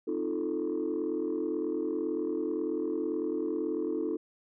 sine chord, F dominant seventh, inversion second, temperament equal, 261.6 / 311.1 / 349.2 / 440 Hz, C4 / Eb4 / F4 / A4, 0 / 0 / 0 / 0 cents, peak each -38 / -32 / -33 / -33 dBFS, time 0.07-4.17 s, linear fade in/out 10 ms, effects tanh soft clip ceiling -23 dBFS

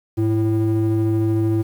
triangle ring-modulated tone, 219.4 Hz, A3, 5 cents flat, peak -10 dBFS, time 0.17-1.63 s, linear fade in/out 20 ms, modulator 113 Hz, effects tanh soft clip ceiling -8 dBFS + 8-bit

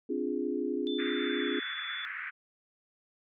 sine chord, D half-diminished seventh, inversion third, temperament equal, 261.6 / 293.7 / 349.2 / 415.3 Hz, C4 / D4 / F4 / Ab4, 0 / 0 / 0 / 0 cents, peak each -35 dBFS, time 0.09-1.6 s, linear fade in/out 10 ms
sine tone with pitch glide, 3533 to 3456 Hz, A7 to A7, +6 to -32 cents, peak -38 dBFS, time 0.87-2.05 s, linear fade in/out 0 ms, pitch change -38 cents, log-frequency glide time 1.22-1.47 s
pink band-pass noise, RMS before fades -39 dBFS, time 0.98-2.31 s, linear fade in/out 20 ms, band 1400 to 2200 Hz, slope 48 dB/octave
effects none

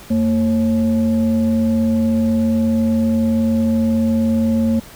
sine tone with frequency modulation, 227.1 Hz, A#3, 45 cents flat, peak -13 dBFS, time 0.1-4.8 s, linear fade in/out 10 ms, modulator 316 Hz, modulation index 0.5, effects pink hiss -40 dBFS RMS until 4.95 s

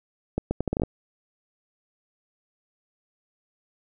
accelerating click train, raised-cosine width 2 ms, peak -11 dBFS, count 9, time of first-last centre 0.38-0.835 s, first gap 130 ms, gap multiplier 0.74, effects none

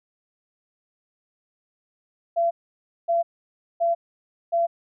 sine tone bursts, 679 Hz, F5, 49 cents flat, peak -18 dBFS, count 4, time 2.36-4.67 s, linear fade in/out 20 ms, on 150 ms, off 570 ms, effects none

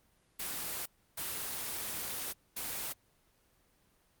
white noise bursts at uneven times, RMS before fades -38 dBFS, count 3, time 0.39-0.86 / 1.17-2.33 / 2.56-2.93 s, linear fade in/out 10 ms, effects pink hiss -70 dBFS RMS until 4.2 s + Opus 24 kbps

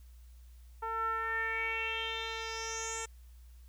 10% pulse tone with low-pass filter sweep, 449.6 Hz, A4, 37 cents sharp, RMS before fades -36 dBFS, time 0.82-3.06 s, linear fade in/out 10 ms, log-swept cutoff 1100 to 8000 Hz, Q 5.6, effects added 60 Hz sine -51 dBFS peak until 3.68 s + white hiss -69 dBFS RMS until 3.68 s

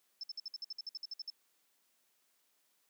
sine tone bursts, 5274 Hz, E8, in tune, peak -39 dBFS, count 14, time 0.21-1.301 s, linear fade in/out 2 ms, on 25 ms, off 57 ms, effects white hiss -75 dBFS RMS until 2.89 s + high-pass 200 Hz 12 dB/octave

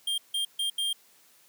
square tone bursts at uneven times, 3200 Hz, G7, 35 cents sharp, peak -27 dBFS, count 4, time 0.07-0.18 / 0.34-0.45 / 0.59-0.7 / 0.78-0.93 s, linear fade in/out 5 ms, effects white hiss -60 dBFS RMS until 1.48 s + high-pass 150 Hz 12 dB/octave

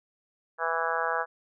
harmonic tone, 164.81 Hz, E3, in tune, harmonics 3 / 4 / 5 / 6 / 7 / 8 / 9 / 10, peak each -34 / -34 / -34 / -34 / -34 / -34 / -34 / -34 dBFS, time 0.58-1.26 s, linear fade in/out 50 ms, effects none

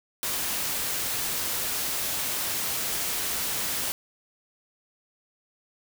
white noise, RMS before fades -29 dBFS, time 0.23-3.92 s, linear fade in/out 0 ms, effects none

